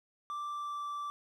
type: tone with pitch glide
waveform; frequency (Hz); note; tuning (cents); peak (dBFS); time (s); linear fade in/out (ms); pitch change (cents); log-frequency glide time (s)
triangle; 1174.7 to 1166.6; D6 to D6; 0 to -12; -34; 0.3-1.1; 0; -12; 0.52-0.86
effects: none